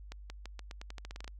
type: accelerating click train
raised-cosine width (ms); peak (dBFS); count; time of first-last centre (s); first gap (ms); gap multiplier
0.2; -27; 14; 0.12-1.278; 180; 0.87
effects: added 50 Hz sine -46 dBFS peak until 1.39 s